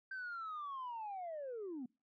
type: linear sweep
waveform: sine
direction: down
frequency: 1568 to 233.1 Hz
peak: -40 dBFS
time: 0.11-1.86 s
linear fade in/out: 5 ms
effects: noise-tail reverb RT60 0.3 s tail -26 dB re dry + tanh soft clip ceiling -39 dBFS

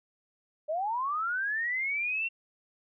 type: linear sweep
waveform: sine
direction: up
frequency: 587.3 to 2743 Hz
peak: -28 dBFS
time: 0.68-2.29 s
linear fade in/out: 20 ms
effects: none

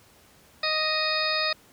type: harmonic tone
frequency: 622.3 Hz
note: D#5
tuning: in tune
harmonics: 1 / 2 / 3 / 4 / 6 / 7 / 8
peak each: -31 / -31 / -31 / -31 / -31 / -31 / -31 dBFS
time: 0.63-1.53 s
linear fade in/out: 5 ms
effects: pink hiss -56 dBFS RMS until 1.72 s + high-pass 60 Hz 12 dB/octave

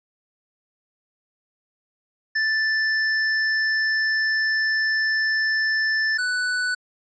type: tone pair in turn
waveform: square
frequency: 1760 / 1488.1 Hz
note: A6 / F#6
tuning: 0 / +9 cents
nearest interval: minor third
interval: 291 cents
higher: first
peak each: -20 / -22 dBFS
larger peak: first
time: 2.35-6.18 / 6.18-6.75 s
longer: first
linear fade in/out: 10 ms
effects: resampled to 16000 Hz

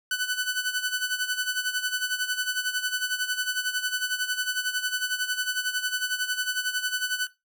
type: tone with tremolo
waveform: sawtooth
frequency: 1497 Hz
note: F#6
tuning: 20 cents sharp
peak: -19 dBFS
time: 0.11-7.27 s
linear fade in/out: 2 ms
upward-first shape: sine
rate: 11 Hz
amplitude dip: 70%
effects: noise-tail reverb RT60 0.2 s tail -17 dB re dry

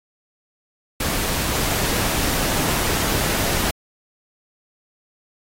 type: noise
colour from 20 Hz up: pink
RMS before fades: -22 dBFS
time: 1-3.71 s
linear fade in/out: 5 ms
effects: AAC 48 kbps

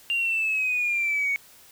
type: exponential sweep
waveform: sine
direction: down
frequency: 2794 to 2217 Hz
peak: -21 dBFS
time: 0.1-1.36 s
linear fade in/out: 0 ms
effects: tanh soft clip ceiling -18 dBFS + white hiss -52 dBFS RMS until 1.71 s

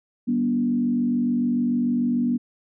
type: tone with frequency modulation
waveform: sine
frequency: 241.6 Hz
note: B3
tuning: 38 cents flat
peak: -19 dBFS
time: 0.27-2.38 s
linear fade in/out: 20 ms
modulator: 46.9 Hz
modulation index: 0.7
effects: none

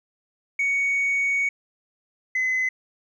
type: tone pair in turn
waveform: sine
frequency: 2233 / 2033 Hz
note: C#7 / B6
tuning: +12 / +50 cents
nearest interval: major second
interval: 162 cents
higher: first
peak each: -18 / -19 dBFS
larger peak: first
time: 0.59-1.49 / 2.35-2.69 s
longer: first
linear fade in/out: 5 ms
effects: tanh soft clip ceiling -18 dBFS + 10-bit

